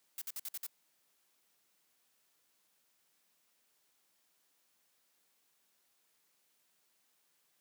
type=noise bursts; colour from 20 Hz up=blue; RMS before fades=-41 dBFS; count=6; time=0.18-0.666 s; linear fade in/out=2 ms; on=36 ms; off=54 ms; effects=white hiss -75 dBFS RMS until 7.6 s + high-pass 150 Hz 12 dB/octave